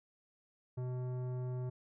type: tone with tanh clipping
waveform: sine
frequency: 125.9 Hz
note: B2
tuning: 34 cents sharp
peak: -38 dBFS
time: 0.77-1.7 s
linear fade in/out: 10 ms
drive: 14 dB
effects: none